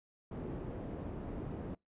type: low-pass noise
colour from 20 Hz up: white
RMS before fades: -42 dBFS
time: 0.31-1.75 s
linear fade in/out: 5 ms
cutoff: 330 Hz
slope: 12 dB/octave
effects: noise-tail reverb RT60 0.2 s tail -26 dB re dry + resampled to 8000 Hz